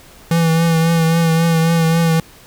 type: tone with vibrato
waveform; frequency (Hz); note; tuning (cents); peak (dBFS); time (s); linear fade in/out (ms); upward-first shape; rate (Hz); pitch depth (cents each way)
square; 164.81; E3; 0; -12; 0.31-2.2; 2; triangle; 3.7; 37
effects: pink hiss -43 dBFS RMS until 2.46 s